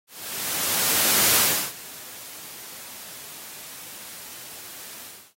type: noise with ADSR envelope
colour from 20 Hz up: white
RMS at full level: -18 dBFS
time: 0.07-5.34 s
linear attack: 1300 ms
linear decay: 350 ms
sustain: -22 dB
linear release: 300 ms
effects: high-pass 100 Hz 12 dB/octave + AAC 48 kbps